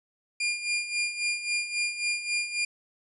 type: tone with tremolo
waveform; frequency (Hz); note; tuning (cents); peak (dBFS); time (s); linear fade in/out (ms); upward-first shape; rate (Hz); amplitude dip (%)
sawtooth; 2409; D7; +43; -21; 0.4-2.65; 5; sine; 3.7; 70
effects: resampled to 24000 Hz